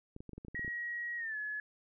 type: clicks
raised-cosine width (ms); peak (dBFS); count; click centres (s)
3; -33; 11; 0.164 / 0.205 / 0.293 / 0.333 / 0.38 / 0.449 / 0.483 / 0.546 / 0.594 / 0.647 / 0.679
type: tone with pitch glide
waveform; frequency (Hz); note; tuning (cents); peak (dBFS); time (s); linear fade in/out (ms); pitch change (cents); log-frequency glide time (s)
sine; 1902 to 1704.3; A#6 to G#6; +34 to +44; -36; 0.55-1.6; 2; -190; 1.17-1.37
effects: none